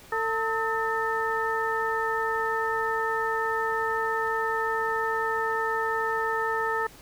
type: harmonic tone with a mistuned harmonic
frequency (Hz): 448.6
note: A4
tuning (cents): +34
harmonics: 1 / 2 / 3 / 4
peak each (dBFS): -30 / -30 / -30 / -30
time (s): 0.12-6.87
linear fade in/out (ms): 5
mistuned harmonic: 3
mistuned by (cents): -74
effects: pink hiss -50 dBFS RMS until 7.01 s